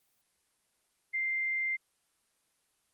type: tone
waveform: sine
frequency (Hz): 2093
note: C7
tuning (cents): 0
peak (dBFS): -29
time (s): 1.13-1.77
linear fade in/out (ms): 20
effects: white hiss -74 dBFS RMS until 2.93 s + Opus 24 kbps